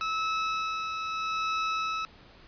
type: tone with tremolo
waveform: sawtooth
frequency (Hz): 1300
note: E6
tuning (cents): -24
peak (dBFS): -23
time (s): 0.01-2.05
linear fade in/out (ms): 0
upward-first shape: sine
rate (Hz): 0.79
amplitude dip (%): 40
effects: pink hiss -54 dBFS RMS until 2.47 s + resampled to 11025 Hz